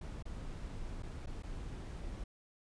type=noise with dropouts; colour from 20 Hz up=brown; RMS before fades=-43 dBFS; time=0.01-2.24 s; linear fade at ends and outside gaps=5 ms; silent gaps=0.226-0.254 / 1.025-1.031 / 1.261-1.27 / 1.425-1.432 s; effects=resampled to 22050 Hz